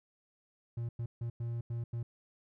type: tone bursts at uneven times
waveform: triangle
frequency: 117.5 Hz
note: A#2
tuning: 14 cents sharp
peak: -32 dBFS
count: 6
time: 0.77-0.89 / 0.99-1.06 / 1.21-1.3 / 1.4-1.61 / 1.7-1.84 / 1.93-2.03 s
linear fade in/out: 5 ms
effects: none